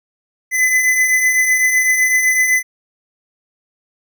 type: beating tone pair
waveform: square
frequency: 2011 / 2018.9 Hz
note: B6 / B6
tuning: +31 / +38 cents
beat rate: 7.9 Hz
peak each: -22 / -13 dBFS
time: 0.51-2.63 s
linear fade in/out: 50 ms
effects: none